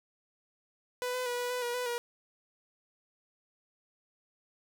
sawtooth tone with pitch steps, 496.7 / 504 / 487.2 / 489.9 / 497.7 / 480.8 / 496.6 / 478.1 Hz, B4 / B4 / B4 / B4 / B4 / B4 / B4 / A#4, +10 / +35 / -24 / -14 / +13 / -46 / +9 / +44 cents, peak -28 dBFS, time 1.02-1.98 s, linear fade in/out 0 ms, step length 120 ms, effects none

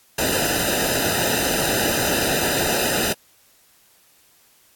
pink noise with comb filter, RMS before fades -21 dBFS, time 0.18-3.13 s, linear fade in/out 5 ms, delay 0.9 ms, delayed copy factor -0.95, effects white hiss -56 dBFS RMS until 4.75 s + AAC 64 kbps

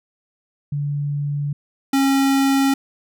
sine / square tone pair in turn, 144.4 / 272.6 Hz, D3 / C#4, -29 / -29 cents, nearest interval major seventh, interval 1100 cents, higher second, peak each -20 / -15 dBFS, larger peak second, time 0.72-1.53 / 1.93-2.74 s, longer neither, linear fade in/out 5 ms, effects none

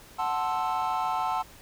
triangle chord, F# half-diminished seventh, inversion none, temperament equal, 740 / 880 / 1046.5 / 1318.5 Hz, F#5 / A5 / C6 / E6, 0 / 0 / 0 / 0 cents, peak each -28 / -27 / -30 / -31 dBFS, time 0.18-1.43 s, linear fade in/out 20 ms, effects tanh soft clip ceiling -18 dBFS + pink hiss -51 dBFS RMS until 1.61 s

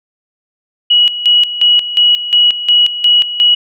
sine tone with tremolo, 2917 Hz, F#7, 25 cents flat, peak -5 dBFS, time 0.9-3.55 s, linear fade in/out 10 ms, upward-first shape square, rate 2.8 Hz, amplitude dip 75%, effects none

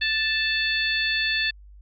harmonic tone, 880 Hz, A5, in tune, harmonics 2 / 3 / 4 / 5, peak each -25 / -27 / -28 / -29 dBFS, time 0.01-1.51 s, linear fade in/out 10 ms, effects added 50 Hz sine -44 dBFS peak until 1.81 s

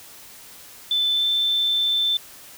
sine tone with pitch glide, 3520 to 3542 Hz, A7 to A7, 0 to +11 cents, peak -18 dBFS, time 0.91-2.17 s, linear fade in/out 2 ms, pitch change +11 cents, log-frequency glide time 1.12-1.25 s, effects white hiss -44 dBFS RMS until 2.57 s

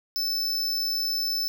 square tone, 5274 Hz, E8, in tune, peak -25 dBFS, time 0.16-1.48 s, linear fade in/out 0 ms, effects none

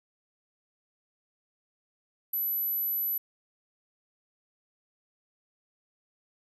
sine tone, 11940 Hz, F#9, 15 cents sharp, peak -27 dBFS, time 2.33-3.18 s, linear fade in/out 5 ms, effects none

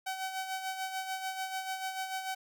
sawtooth tone with tremolo, 760 Hz, F#5, 46 cents sharp, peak -29 dBFS, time 0.06-2.35 s, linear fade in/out 10 ms, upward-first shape sine, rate 6.8 Hz, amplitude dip 55%, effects none

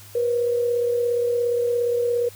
sine tone pair together, 478.9 / 516.1 Hz, A#4 / C5, +47 / -24 cents, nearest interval minor second, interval 129 cents, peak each -19 / -31 dBFS, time 0.15-2.29 s, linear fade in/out 5 ms, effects added 101 Hz sine -46 dBFS peak until 2.35 s + white hiss -46 dBFS RMS until 2.35 s

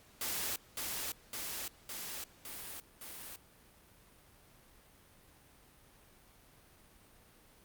white noise with echo, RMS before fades -37 dBFS, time 0.21-0.56 s, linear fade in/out 2 ms, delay 560 ms, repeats 5, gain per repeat -2 dB, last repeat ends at 3.36 s, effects pink hiss -62 dBFS RMS until 7.64 s + Opus 48 kbps

